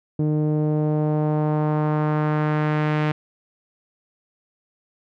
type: tone with low-pass filter sweep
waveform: sawtooth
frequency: 152.1 Hz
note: D#3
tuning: 39 cents flat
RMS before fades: -21 dBFS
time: 0.19-3.12 s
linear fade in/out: 5 ms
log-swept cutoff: 370 to 2400 Hz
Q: 1.3
effects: none